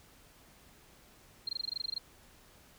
sine tone bursts, 4191 Hz, C8, 2 cents sharp, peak -31 dBFS, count 13, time 1.47-1.982 s, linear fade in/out 5 ms, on 20 ms, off 21 ms, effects pink hiss -60 dBFS RMS until 2.78 s

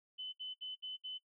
sine tone bursts, 3025 Hz, F#7, 38 cents sharp, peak -40 dBFS, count 5, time 0.18-1.186 s, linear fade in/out 20 ms, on 150 ms, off 64 ms, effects noise-tail reverb RT60 0.1 s tail -20 dB re dry

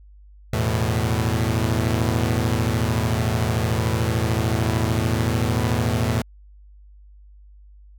sawtooth chord, E suspended fourth, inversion none, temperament equal, 82.41 / 110 / 123.47 Hz, E2 / A2 / B2, 0 / 0 / 0 cents, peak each -21 / -18 / -21 dBFS, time 0.53-6.22 s, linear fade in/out 5 ms, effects added 50 Hz sine -44 dBFS peak until 7.98 s

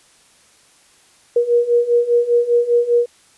sine beating tone pair, 474.3 / 479.3 Hz, A#4 / A#4, +30 / +48 cents, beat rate 5 Hz, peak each -17 / -14 dBFS, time 1.36-3.06 s, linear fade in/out 5 ms, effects white hiss -52 dBFS RMS until 3.37 s + resampled to 24000 Hz

